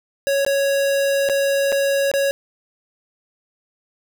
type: tone with dropouts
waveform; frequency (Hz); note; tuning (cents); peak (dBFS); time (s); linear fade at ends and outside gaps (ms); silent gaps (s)
square; 554.4; C#5; 0; -17; 0.27-2.31; 0; 0.449-0.464 / 1.289-1.297 / 1.72-1.725 / 2.115-2.138
effects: none